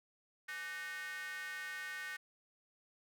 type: tone with high-pass filter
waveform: square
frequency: 167.6 Hz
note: E3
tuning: 29 cents sharp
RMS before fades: -44 dBFS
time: 0.48-2.17 s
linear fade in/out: 10 ms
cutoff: 1700 Hz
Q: 8.6
effects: none